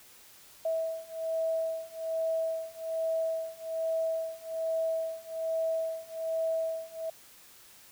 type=beating tone pair; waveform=sine; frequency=649 / 650.2 Hz; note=E5 / E5; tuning=-27 / -24 cents; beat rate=1.2 Hz; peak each=-33 / -32 dBFS; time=0.65-7.1 s; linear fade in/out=5 ms; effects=white hiss -55 dBFS RMS until 7.91 s